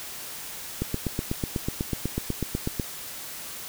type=click train; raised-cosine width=3 ms; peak=-13 dBFS; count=17; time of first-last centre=0.82-2.798 s; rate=8.09 Hz; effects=white hiss -38 dBFS RMS until 3.68 s